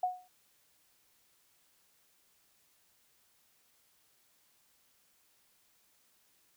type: tone with exponential decay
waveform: sine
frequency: 731 Hz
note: F#5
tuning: 21 cents flat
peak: -25 dBFS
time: 0.03-0.28 s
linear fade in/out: 5 ms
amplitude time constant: 53 ms
effects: white hiss -70 dBFS RMS until 6.56 s